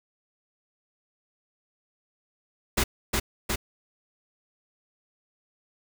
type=noise with echo; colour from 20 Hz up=pink; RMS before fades=-23 dBFS; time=2.77-2.84 s; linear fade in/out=10 ms; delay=360 ms; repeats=2; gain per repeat=-2 dB; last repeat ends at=3.56 s; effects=none